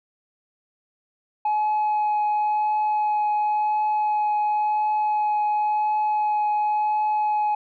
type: tone with vibrato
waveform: sine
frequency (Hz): 846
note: G#5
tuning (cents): +32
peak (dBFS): -17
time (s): 1.45-7.55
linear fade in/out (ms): 5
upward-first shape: triangle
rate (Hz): 0.94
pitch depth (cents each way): 11
effects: tanh soft clip ceiling -18 dBFS